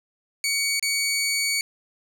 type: tone with dropouts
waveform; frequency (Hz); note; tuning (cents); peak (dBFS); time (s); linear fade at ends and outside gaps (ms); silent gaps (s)
15% pulse; 2250; C#7; +25; -15; 0.44-1.61; 1; 0.796-0.826
effects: none